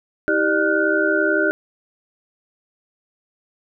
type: tone cluster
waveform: sine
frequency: 321.3 / 392.8 / 600 / 1432 / 1510 Hz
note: E4 / G4 / D5 / F6 / F#6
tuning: -44 / +4 / +37 / +43 / +35 cents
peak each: -22 dBFS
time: 0.28-1.51 s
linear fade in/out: 0 ms
effects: none